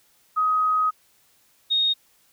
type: tone pair in turn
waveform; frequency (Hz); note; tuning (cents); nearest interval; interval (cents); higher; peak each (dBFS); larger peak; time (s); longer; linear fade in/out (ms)
sine; 1259 / 3722; D#6 / A#7; +20 / -3; octave + perfect fifth; 1877; second; -18; neither; 0.36-0.91 / 1.7-1.94; first; 20
effects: white hiss -61 dBFS RMS until 2.32 s